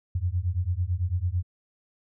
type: beating tone pair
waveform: sine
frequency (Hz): 85 / 94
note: F2 / F#2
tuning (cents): -46 / +28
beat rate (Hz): 9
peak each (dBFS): -27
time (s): 0.15-1.43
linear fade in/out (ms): 5
effects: none